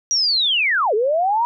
sine linear two-way sweep, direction down then up, 5820 to 402.8 to 969 Hz, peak -15 dBFS, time 0.11-1.45 s, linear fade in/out 0 ms, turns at 0.94 s, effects none

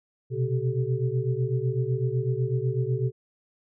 sine tone cluster, 122.6 / 130.6 / 382.8 / 431.4 Hz, B2 / C3 / G4 / A4, -12 / -3 / -41 / -34 cents, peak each -27 / -27 / -32 / -33 dBFS, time 0.3-3.12 s, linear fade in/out 50 ms, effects none

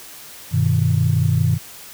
sine chord, G augmented, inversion none, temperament equal, 98 / 123.47 / 155.56 Hz, G2 / B2 / D#3, 0 / 0 / 0 cents, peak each -18 dBFS, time 0.51-1.59 s, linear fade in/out 50 ms, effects tanh soft clip ceiling -5 dBFS + white hiss -39 dBFS RMS until 1.93 s

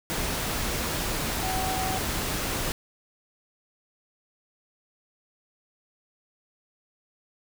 sine tone in noise, 754 Hz, F#5, 32 cents sharp, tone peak -30 dBFS, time 1.43-1.98 s, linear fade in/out 0 ms, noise pink, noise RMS -29 dBFS, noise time 0.1-2.72 s, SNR -4 dB, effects none

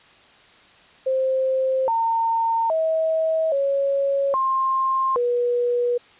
sine tone with pitch steps, 525 / 912 / 642 / 554 / 1059 / 484.5 Hz, C5 / A#5 / E5 / C#5 / C6 / B4, +6 / -38 / -46 / -1 / +21 / -33 cents, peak -18 dBFS, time 1.06-5.98 s, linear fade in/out 10 ms, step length 820 ms, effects white hiss -51 dBFS RMS until 6.19 s + resampled to 8000 Hz

